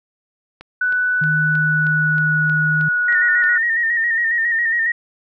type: click train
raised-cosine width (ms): 0.3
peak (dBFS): -20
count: 10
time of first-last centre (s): 0.61-3.44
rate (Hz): 3.18
type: tone with pitch glide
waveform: sine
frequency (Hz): 1489 to 1460.9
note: F#6 to F#6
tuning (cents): +11 to -22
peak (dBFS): -15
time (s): 0.81-3.58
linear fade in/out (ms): 5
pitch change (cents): -33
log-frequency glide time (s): 1.27-2.59
type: tone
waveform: sine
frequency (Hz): 155.56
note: D#3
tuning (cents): 0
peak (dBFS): -19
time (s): 1.21-2.89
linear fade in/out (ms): 10
type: tone with vibrato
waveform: sine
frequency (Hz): 1852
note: A#6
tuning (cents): -12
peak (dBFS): -15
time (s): 3.08-4.92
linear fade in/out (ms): 5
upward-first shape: square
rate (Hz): 7.3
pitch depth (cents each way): 40
effects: none